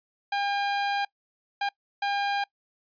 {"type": "tone bursts at uneven times", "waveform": "sawtooth", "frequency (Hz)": 805, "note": "G5", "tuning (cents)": 46, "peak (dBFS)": -21, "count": 3, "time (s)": [[0.32, 1.05], [1.61, 1.69], [2.02, 2.44]], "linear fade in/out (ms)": 5, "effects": ["noise-tail reverb RT60 0.1 s tail -24 dB re dry", "resampled to 11025 Hz"]}